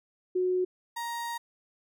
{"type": "tone pair in turn", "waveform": ["sine", "35% pulse"], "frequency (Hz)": [366.2, 938.1], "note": ["F#4", "A#5"], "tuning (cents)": [-18, 11], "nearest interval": "octave + major third", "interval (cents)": 1629, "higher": "second", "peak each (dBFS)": [-24, -31], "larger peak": "first", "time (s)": [[0.35, 0.65], [0.96, 1.38]], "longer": "second", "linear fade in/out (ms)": 10, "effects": []}